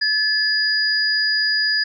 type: tone pair together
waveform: sine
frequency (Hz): 1726 / 4902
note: A6 / D#8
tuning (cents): -34 / -27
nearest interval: octave + tritone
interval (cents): 1807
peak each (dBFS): -19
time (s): 0.01-1.84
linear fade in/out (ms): 10
effects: none